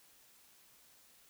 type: silence
effects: white hiss -64 dBFS RMS until 1.29 s